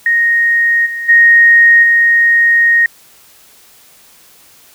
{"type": "tone with level steps", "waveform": "sine", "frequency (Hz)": 1864.7, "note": "A#6", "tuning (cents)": 0, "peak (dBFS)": [-8, -18, -3, -6], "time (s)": [0.06, 2.86], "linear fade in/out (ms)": 2, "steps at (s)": [0.85, 1.08, 1.82], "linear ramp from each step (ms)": 20, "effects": ["white hiss -44 dBFS RMS until 4.74 s"]}